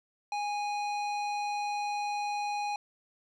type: tone with low-pass filter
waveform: square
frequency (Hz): 825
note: G#5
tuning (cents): -12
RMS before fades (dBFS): -33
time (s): 0.32-2.76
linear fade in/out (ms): 2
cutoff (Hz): 5100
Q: 0.83
effects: none